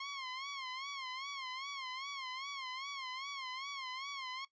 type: tone with vibrato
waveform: 15% pulse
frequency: 1071 Hz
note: C6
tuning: 40 cents sharp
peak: -35 dBFS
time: 0-4.45 s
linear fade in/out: 5 ms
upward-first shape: sine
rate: 2.5 Hz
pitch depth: 100 cents each way
effects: noise-tail reverb RT60 0.1 s tail -17 dB re dry + resampled to 16000 Hz